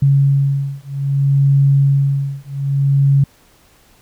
sine beating tone pair, 138.59 / 139.21 Hz, C#3 / C#3, 0 / +8 cents, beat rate 0.62 Hz, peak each -14 dBFS, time 0.02-3.24 s, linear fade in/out 5 ms, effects pink hiss -51 dBFS RMS until 4.01 s

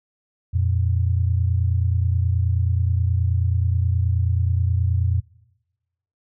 sine tone pair together, 87.31 / 116.71 Hz, F2 / A#2, 0 / +3 cents, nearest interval perfect fourth, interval 503 cents, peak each -18 / -23 dBFS, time 0.53-5.21 s, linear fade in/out 20 ms, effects noise-tail reverb RT60 1.0 s tail -22 dB re dry

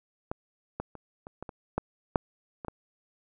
clicks, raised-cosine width 1 ms, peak -18 / -18 / -29 / -28 / -24 / -25 / -13 / -8 / -24 / -20 dBFS, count 10, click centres 0.315 / 0.8 / 0.953 / 1.269 / 1.426 / 1.492 / 1.78 / 2.158 / 2.648 / 2.683 s, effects none

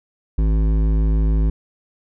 triangle tone with hard clipping, 53.3 Hz, G#1, 46 cents sharp, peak -16 dBFS, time 0.38-1.5 s, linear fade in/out 5 ms, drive 16 dB, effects none

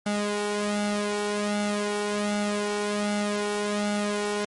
sawtooth tone with flanger, 206.8 Hz, G#3, 7 cents flat, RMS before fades -27 dBFS, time 0.06-4.45 s, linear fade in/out 5 ms, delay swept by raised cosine 1.4 to 2.19 ms, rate 1.3 Hz, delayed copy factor +0.7, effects MP3 48 kbps

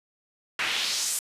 pink noise with band-pass filter sweep, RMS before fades -28 dBFS, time 0.59-1.19 s, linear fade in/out 2 ms, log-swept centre 2000 to 9600 Hz, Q 1.9, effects resampled to 32000 Hz

